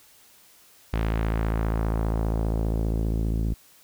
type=tone with low-pass filter sweep; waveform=sawtooth; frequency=55 Hz; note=A1; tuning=in tune; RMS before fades=-25 dBFS; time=0.93-3.54 s; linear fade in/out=5 ms; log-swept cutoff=2900 to 260 Hz; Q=0.99; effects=white hiss -55 dBFS RMS until 3.83 s